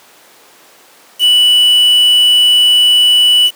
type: tone with quantisation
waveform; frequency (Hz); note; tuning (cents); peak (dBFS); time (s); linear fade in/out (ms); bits
triangle; 2960; F#7; 0; -4; 1.19-3.51; 50; 4
effects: pink hiss -42 dBFS RMS until 3.55 s + high-pass 400 Hz 12 dB/octave